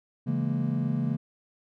triangle chord, A# half-diminished seventh, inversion first, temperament just, 139.85 / 167.82 / 209.8 / 233.1 Hz, C#3 / E3 / G#3 / A#3, +16 / +31 / +18 / 0 cents, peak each -27 / -30 / -31 / -28 dBFS, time 0.26-1.17 s, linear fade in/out 20 ms, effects none

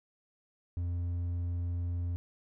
sine tone with hard clipping, 87.31 Hz, F2, in tune, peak -32 dBFS, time 0.77-2.16 s, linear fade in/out 0 ms, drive 3 dB, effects none

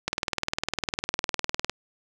click train, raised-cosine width 0.2 ms, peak -8 dBFS, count 33, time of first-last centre 0.08-1.696 s, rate 19.8 Hz, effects none

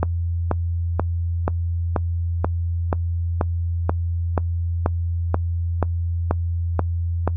click train, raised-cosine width 1 ms, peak -5 dBFS, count 16, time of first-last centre 0.03-7.276 s, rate 2.07 Hz, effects noise-tail reverb RT60 0.1 s tail -23 dB re dry + added 85 Hz sine -20 dBFS peak until 7.36 s

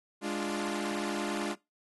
sawtooth chord, D diminished, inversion second, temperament equal, 207.7 / 293.7 / 349.2 Hz, Ab3 / D4 / F4, 0 / 0 / 0 cents, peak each -32 dBFS, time 0.21-1.56 s, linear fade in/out 50 ms, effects noise-tail reverb RT60 0.2 s tail -21 dB re dry + AAC 32 kbps

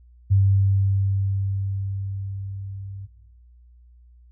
sine tone with level ramp, 97.9 Hz, G2, 2 cents flat, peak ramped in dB -13 to -33 dBFS, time 0.3-3.07 s, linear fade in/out 20 ms, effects noise-tail reverb RT60 0.9 s tail -19 dB re dry + added 60 Hz sine -48 dBFS peak until 4.31 s

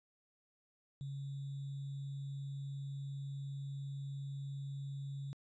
sine tone with sample-and-hold, 138.59 Hz, C#3, in tune, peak -40 dBFS, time 1.01-5.33 s, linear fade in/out 0 ms, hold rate 3675 Hz, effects resampled to 16000 Hz

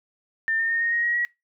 sine tone with pitch steps, 1800 / 1818.8 / 1837.8 / 1857 / 1876.4 / 1896 / 1915.9 Hz, A6 / A#6 / A#6 / A#6 / A#6 / A#6 / A#6, +39 / -43 / -25 / -7 / +11 / +29 / +47 cents, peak -21 dBFS, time 0.48-1.25 s, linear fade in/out 0 ms, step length 110 ms, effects noise-tail reverb RT60 0.2 s tail -23 dB re dry

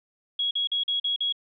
sine tone bursts, 3322 Hz, G#7, in tune, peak -23 dBFS, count 6, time 0.39-1.325 s, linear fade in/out 5 ms, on 120 ms, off 43 ms, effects none

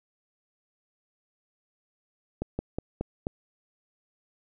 slowing click train, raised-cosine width 2 ms, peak -16 dBFS, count 5, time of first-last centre 2.42-3.269 s, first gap 170 ms, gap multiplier 1.15, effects none

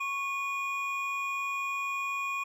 triangle tone pair together, 1100.5 / 2452 Hz, C#6 / D#7, -13 / -26 cents, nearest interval octave + major second, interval 1387 cents, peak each -32 / -31 dBFS, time 0-2.44 s, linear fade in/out 10 ms, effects none

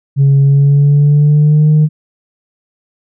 sine tone with pitch glide, 138.59 to 152.89 Hz, C#3 to D#3, 0 to -30 cents, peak -3 dBFS, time 0.16-1.89 s, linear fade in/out 50 ms, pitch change +170 cents, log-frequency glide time 0.42-1.7 s, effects tanh soft clip ceiling -3 dBFS

